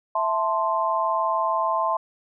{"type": "chord", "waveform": "sine", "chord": "A minor", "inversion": "second", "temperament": "equal", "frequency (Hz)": [659.3, 880, 1046.5], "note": ["E5", "A5", "C6"], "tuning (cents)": [0, 0, 0], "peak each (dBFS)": [-26, -26, -23], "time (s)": [0.15, 1.97], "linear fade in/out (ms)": 5, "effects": []}